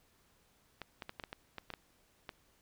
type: clicks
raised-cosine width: 0.3 ms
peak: -26 dBFS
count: 10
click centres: 0.817 / 1.022 / 1.094 / 1.198 / 1.238 / 1.329 / 1.583 / 1.703 / 1.738 / 2.292 s
effects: pink hiss -70 dBFS RMS until 2.61 s